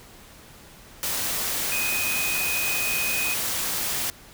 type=tone in noise; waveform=sine; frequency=2500 Hz; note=D#7; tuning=8 cents sharp; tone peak=-26 dBFS; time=1.72-3.34 s; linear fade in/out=0 ms; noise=white; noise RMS=-27 dBFS; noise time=1.03-4.1 s; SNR=-2 dB; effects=pink hiss -48 dBFS RMS until 4.33 s